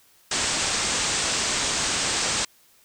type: low-pass noise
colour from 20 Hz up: white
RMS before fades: -25 dBFS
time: 0.31-2.45 s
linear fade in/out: 5 ms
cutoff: 8600 Hz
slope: 96 dB/octave
effects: white hiss -58 dBFS RMS until 2.84 s